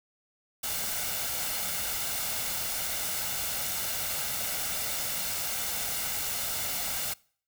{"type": "noise with comb filter", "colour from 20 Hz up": "white", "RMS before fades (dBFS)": -32, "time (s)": [0.63, 7.14], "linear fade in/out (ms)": 10, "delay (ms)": 1.4, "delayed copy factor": 0.5, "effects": ["noise-tail reverb RT60 0.5 s tail -24 dB re dry"]}